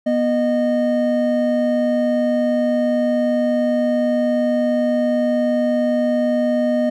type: tone pair together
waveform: triangle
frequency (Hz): 244.1 / 615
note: B3 / D#5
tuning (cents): -20 / -20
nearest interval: octave + major third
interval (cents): 1600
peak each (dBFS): -16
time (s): 0.06-6.9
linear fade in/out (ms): 10
effects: none